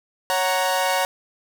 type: chord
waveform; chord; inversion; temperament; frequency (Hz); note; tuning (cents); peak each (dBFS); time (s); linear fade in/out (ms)
sawtooth; F# major; second; equal; 554.4 / 740 / 932.3; C#5 / F#5 / A#5; 0 / 0 / 0; -20; 0.3-1.05; 0
effects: none

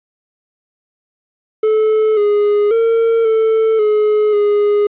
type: tone with pitch steps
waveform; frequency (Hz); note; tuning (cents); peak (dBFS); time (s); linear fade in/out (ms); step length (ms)
triangle; 434.1 / 413.8 / 456.5 / 443.3 / 423.8 / 413.4; A4 / G#4 / A#4 / A4 / G#4 / G#4; -23 / -6 / -36 / +13 / +35 / -8; -8; 1.63-4.87; 5; 540
effects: resampled to 8000 Hz + 8-bit

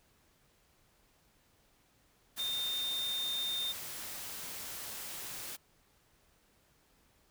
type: tone in noise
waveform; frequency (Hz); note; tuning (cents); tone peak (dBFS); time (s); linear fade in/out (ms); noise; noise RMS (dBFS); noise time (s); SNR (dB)
sine; 3637; A#7; -43; -33; 2.38-3.73; 20; white; -43; 2.36-5.57; +7
effects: pink hiss -69 dBFS RMS until 7.3 s

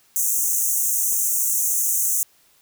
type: high-pass noise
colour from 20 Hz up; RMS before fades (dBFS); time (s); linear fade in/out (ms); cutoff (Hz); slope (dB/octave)
pink; -21; 0.16-2.23; 0; 6100; 96
effects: white hiss -58 dBFS RMS until 2.61 s

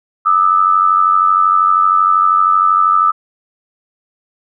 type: tone pair together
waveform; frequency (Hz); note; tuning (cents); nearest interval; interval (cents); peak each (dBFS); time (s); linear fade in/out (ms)
sine; 1208 / 1300.8; D6 / E6; +48 / -23; minor second; 129; -11; 0.25-3.12; 20
effects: none

